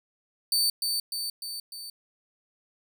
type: tone with echo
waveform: sawtooth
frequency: 4561 Hz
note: C#8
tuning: 49 cents sharp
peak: -19 dBFS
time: 0.52-0.7 s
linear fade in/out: 2 ms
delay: 300 ms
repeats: 4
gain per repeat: -4 dB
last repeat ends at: 1.9 s
effects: none